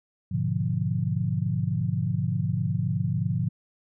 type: chord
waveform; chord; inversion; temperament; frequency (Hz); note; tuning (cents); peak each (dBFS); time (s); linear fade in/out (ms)
sine; G# diminished seventh; none; equal; 103.83 / 123.47 / 146.83 / 174.61; G#2 / B2 / D3 / F3; 0 / 0 / 0 / 0; -29; 0.31-3.49; 10
effects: none